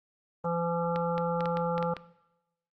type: harmonic tone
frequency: 170 Hz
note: F3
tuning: 46 cents flat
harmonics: 1 / 3 / 5 / 7 / 8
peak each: -32 / -31 / -34 / -36 / -38 dBFS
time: 0.44-1.94 s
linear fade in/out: 5 ms
type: clicks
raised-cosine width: 0.3 ms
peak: -21 dBFS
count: 8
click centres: 0.96 / 1.18 / 1.407 / 1.457 / 1.571 / 1.78 / 1.827 / 1.967 s
effects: noise-tail reverb RT60 0.9 s tail -19 dB re dry + Opus 24 kbps